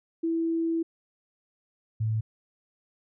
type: tone pair in turn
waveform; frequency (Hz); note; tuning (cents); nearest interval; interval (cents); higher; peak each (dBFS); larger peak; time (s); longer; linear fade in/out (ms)
sine; 329.6 / 109.99; E4 / A2; 0 / 0; octave + perfect fifth; 1900; first; -24; neither; 0.23-0.83 / 2-2.21; first; 10
effects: none